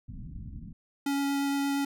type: low-pass noise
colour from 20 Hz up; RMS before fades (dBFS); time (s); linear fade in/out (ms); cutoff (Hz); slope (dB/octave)
pink; -41; 0.08-0.73; 10; 250; 48
type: tone with vibrato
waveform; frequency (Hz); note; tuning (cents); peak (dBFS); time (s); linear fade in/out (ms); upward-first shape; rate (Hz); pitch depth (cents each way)
square; 279.7; C#4; +16; -27; 1.06-1.85; 5; triangle; 8.6; 8
effects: none